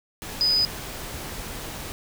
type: tone in noise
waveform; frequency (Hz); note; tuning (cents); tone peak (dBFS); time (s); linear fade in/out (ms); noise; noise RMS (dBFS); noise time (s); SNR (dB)
sine; 4984; D#8; +2; -18; 0.41-0.65; 0; pink; -35; 0.22-1.92; +14
effects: none